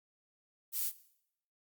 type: noise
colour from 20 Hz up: violet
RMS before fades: -34 dBFS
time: 0.72-0.92 s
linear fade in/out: 50 ms
effects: noise-tail reverb RT60 0.7 s tail -17 dB re dry + Opus 48 kbps